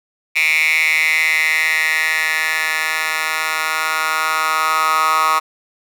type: tone with high-pass filter sweep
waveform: 10% pulse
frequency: 157.7 Hz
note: D#3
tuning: 24 cents sharp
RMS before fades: -17 dBFS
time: 0.35-5.4 s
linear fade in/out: 20 ms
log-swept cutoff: 2300 to 1200 Hz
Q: 7.6
effects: none

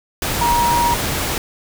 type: tone in noise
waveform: sine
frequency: 949 Hz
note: A#5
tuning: 31 cents sharp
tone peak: -14 dBFS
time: 0.41-0.94 s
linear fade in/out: 2 ms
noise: pink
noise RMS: -21 dBFS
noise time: 0.22-1.38 s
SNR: +4 dB
effects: none

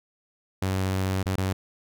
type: tone with dropouts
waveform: sawtooth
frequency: 94.8 Hz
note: F#2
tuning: 43 cents sharp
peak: -20 dBFS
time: 0.62-1.53 s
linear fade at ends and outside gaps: 5 ms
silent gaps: 1.23-1.258 / 1.359-1.379 s
effects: none

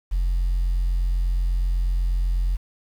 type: tone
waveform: sine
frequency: 44.09 Hz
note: F1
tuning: 17 cents sharp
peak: -17 dBFS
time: 0.11-2.57 s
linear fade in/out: 20 ms
effects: tanh soft clip ceiling -17 dBFS + 8-bit

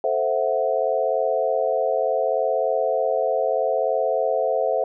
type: chord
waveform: sine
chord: F# half-diminished seventh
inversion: first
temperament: equal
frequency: 440 / 523.3 / 659.3 / 740 Hz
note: A4 / C5 / E5 / F#5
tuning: 0 / 0 / 0 / 0 cents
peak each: -26 / -23 / -23 / -27 dBFS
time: 0.04-4.84 s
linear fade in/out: 2 ms
effects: none

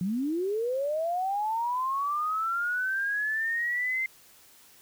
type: linear sweep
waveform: sine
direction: up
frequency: 170.6 to 2093 Hz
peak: -26 dBFS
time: 0.01-4.06 s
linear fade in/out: 2 ms
effects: white hiss -56 dBFS RMS until 4.81 s

